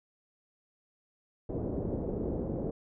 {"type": "low-pass noise", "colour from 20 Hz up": "white", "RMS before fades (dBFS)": -34, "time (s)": [1.49, 2.71], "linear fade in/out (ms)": 5, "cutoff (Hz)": 470, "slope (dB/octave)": 24, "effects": []}